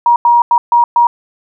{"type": "tone bursts at uneven times", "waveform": "sine", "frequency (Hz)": 950, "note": "A#5", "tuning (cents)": 33, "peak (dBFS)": -5, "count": 5, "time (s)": [[0.06, 0.16], [0.25, 0.42], [0.51, 0.58], [0.72, 0.84], [0.96, 1.07]], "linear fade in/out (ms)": 2, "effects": []}